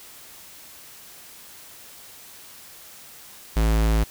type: tone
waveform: square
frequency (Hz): 54.7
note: A1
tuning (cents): -9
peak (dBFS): -18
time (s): 3.56-4.04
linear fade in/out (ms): 10
effects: white hiss -45 dBFS RMS until 4.1 s